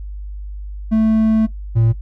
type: tone pair in turn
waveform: triangle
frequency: 220 / 113.81 Hz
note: A3 / A#2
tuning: 0 / -41 cents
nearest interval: major seventh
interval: 1141 cents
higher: first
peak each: -9 dBFS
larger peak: neither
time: 0.91-1.47 / 1.75-1.93 s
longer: first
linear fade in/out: 20 ms
effects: noise-tail reverb RT60 0.1 s tail -17 dB re dry + added 50 Hz sine -26 dBFS peak until 2.01 s